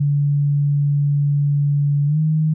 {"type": "tone with pitch glide", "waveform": "sine", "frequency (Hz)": [143.8, 155.91], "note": ["D3", "D#3"], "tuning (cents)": [-36, 4], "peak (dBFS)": -14, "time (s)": [0, 2.54], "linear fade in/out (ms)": 10, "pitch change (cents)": 140, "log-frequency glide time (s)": [2.06, 2.19], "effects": []}